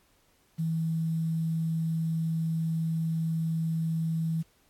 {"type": "tone with quantisation", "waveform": "sine", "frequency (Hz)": 162.4, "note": "E3", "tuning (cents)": -26, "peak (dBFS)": -26, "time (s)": [0.58, 4.43], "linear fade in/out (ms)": 20, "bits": 9, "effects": ["pink hiss -66 dBFS RMS until 4.69 s", "AAC 64 kbps"]}